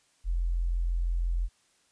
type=tone; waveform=sine; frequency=43 Hz; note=F1; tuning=26 cents flat; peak=-25 dBFS; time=0.24-1.49 s; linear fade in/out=50 ms; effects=white hiss -67 dBFS RMS until 1.91 s + resampled to 22050 Hz